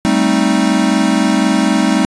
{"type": "chord", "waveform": "square", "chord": "A half-diminished seventh", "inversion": "third", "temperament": "equal", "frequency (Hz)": [196, 220, 261.6, 311.1], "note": ["G3", "A3", "C4", "Eb4"], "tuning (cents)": [0, 0, 0, 0], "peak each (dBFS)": -17, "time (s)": [0.05, 2.05], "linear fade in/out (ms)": 0, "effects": ["resampled to 22050 Hz"]}